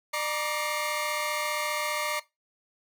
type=tone cluster; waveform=sawtooth; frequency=600 / 944 / 1165 / 2128 Hz; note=D5 / A#5 / D6 / C7; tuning=+37 / +22 / -14 / +29 cents; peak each=-30 dBFS; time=0.13-2.2 s; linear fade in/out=10 ms; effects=noise-tail reverb RT60 0.2 s tail -18 dB re dry